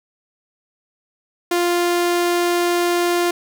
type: tone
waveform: sawtooth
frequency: 349.2 Hz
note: F4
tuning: in tune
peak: -12 dBFS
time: 1.51-3.31 s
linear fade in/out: 5 ms
effects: none